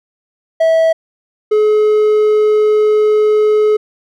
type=tone pair in turn; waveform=triangle; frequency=650 / 425.9 Hz; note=E5 / G#4; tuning=-24 / +44 cents; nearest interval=perfect fifth; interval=732 cents; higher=first; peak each=-6 dBFS; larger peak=neither; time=0.6-0.93 / 1.51-3.77 s; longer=second; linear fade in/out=10 ms; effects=none